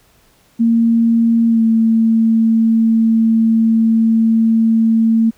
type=tone with pitch glide; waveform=sine; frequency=230 to 225.1 Hz; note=A#3 to A3; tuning=-23 to +40 cents; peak=-9 dBFS; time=0.59-5.31 s; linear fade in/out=20 ms; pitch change=-37 cents; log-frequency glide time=1.48-1.62 s; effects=pink hiss -53 dBFS RMS until 5.37 s